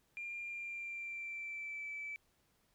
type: tone with pitch glide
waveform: sine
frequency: 2396 to 2312 Hz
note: D7 to D7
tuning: +34 to -28 cents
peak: -40 dBFS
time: 0.17-2.16 s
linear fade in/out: 0 ms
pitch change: -62 cents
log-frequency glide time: 0.48-1.89 s
effects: tanh soft clip ceiling -36 dBFS + pink hiss -75 dBFS RMS until 2.74 s